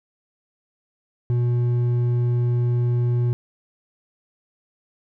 sine tone with hard clipping, 121 Hz, B2, 35 cents flat, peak -19 dBFS, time 1.3-3.33 s, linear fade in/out 0 ms, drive 5 dB, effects none

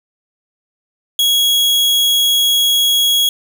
40% pulse tone, 3322 Hz, G#7, in tune, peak -10 dBFS, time 1.19-3.29 s, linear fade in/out 2 ms, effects none

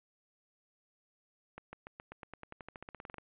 accelerating click train, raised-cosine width 0.5 ms, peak -30 dBFS, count 20, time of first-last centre 1.58-3.183 s, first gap 150 ms, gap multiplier 0.93, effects resampled to 8000 Hz

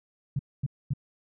sine tone bursts, 137.2 Hz, C#3, 17 cents flat, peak -24 dBFS, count 3, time 0.36-0.936 s, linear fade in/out 5 ms, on 32 ms, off 240 ms, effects none

